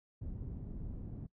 pink low-pass noise, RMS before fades -43 dBFS, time 0.21-1.27 s, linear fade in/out 10 ms, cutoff 190 Hz, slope 12 dB/octave, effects noise-tail reverb RT60 0.1 s tail -23 dB re dry

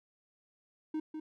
triangle tone with echo, 311.1 Hz, D#4, in tune, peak -30 dBFS, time 0.94-1 s, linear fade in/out 5 ms, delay 200 ms, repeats 1, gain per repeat -6 dB, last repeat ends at 1.2 s, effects none

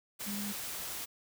sine tone in noise, 204.3 Hz, G#3, 28 cents flat, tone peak -37 dBFS, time 0.26-0.53 s, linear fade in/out 20 ms, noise white, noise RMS -40 dBFS, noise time 0.19-1.06 s, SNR 0 dB, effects none

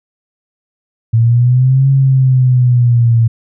sine linear two-way sweep, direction up then down, 112.7 to 136.7 to 113.9 Hz, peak -6 dBFS, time 1.13-3.28 s, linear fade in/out 10 ms, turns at 1.89 s, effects none

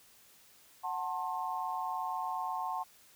sine chord, F# diminished, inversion none, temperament just, 740 / 888 / 1065.6 Hz, F#5 / A5 / C6, 0 / +16 / +31 cents, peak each -38 / -37 / -38 dBFS, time 0.83-2.84 s, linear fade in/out 20 ms, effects white hiss -61 dBFS RMS until 3.15 s

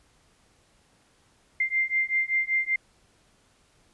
sine beating tone pair, 2093 / 2098.2 Hz, C7 / C7, 0 / +4 cents, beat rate 5.2 Hz, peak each -26 dBFS, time 1.6-2.76 s, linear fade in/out 5 ms, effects pink hiss -63 dBFS RMS until 3.93 s + resampled to 24000 Hz

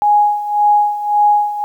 sine tone with tremolo, 830.6 Hz, G#5, in tune, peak -7 dBFS, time 0.02-1.64 s, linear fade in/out 0 ms, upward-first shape sine, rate 1.8 Hz, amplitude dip 75%, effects 8-bit

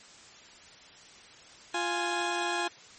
15% pulse tone pair together, 348.7 / 830.6 Hz, F4 / G#5, -3 / 0 cents, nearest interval octave + minor third, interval 1503 cents, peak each -25 dBFS, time 1.74-2.68 s, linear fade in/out 5 ms, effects white hiss -52 dBFS RMS until 2.98 s + MP3 32 kbps

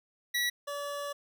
25% pulse tone pair in turn, 1938 / 573.5 Hz, B6 / D5, -33 / -41 cents, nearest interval octave + major sixth, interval 2108 cents, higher first, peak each -24 / -31 dBFS, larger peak first, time 0.34-0.5 / 0.67-1.13 s, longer second, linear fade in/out 10 ms, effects none

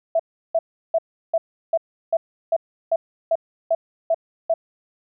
sine tone bursts, 659.3 Hz, E5, in tune, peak -15 dBFS, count 12, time 0.15-4.54 s, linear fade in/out 5 ms, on 45 ms, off 350 ms, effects none

